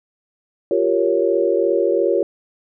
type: chord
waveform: sine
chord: G half-diminished seventh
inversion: third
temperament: equal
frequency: 349.2 / 392 / 466.2 / 554.4 Hz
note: F4 / G4 / Bb4 / Db5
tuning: 0 / 0 / 0 / 0 cents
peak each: -20 dBFS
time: 0.71-2.23 s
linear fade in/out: 2 ms
effects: none